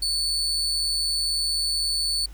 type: tone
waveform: 35% pulse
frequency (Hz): 4461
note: C#8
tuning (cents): +10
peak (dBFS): -21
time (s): 0.02-2.26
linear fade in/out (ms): 5
effects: added 50 Hz sine -38 dBFS peak until 2.33 s + pink hiss -54 dBFS RMS until 2.33 s